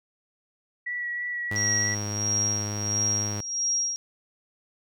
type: tone with vibrato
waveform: sine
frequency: 1939 Hz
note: B6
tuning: 32 cents flat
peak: -28 dBFS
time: 0.86-1.95 s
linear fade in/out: 10 ms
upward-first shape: sine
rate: 3.1 Hz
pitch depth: 14 cents each way
type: tone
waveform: sawtooth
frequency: 103.83 Hz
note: G#2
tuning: in tune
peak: -26 dBFS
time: 1.51-3.41 s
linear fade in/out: 5 ms
type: tone with tremolo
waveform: sine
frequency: 5630 Hz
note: F8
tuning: 13 cents sharp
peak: -22 dBFS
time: 1.56-3.96 s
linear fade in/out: 0 ms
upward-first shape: sine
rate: 1.5 Hz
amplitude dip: 75%
effects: none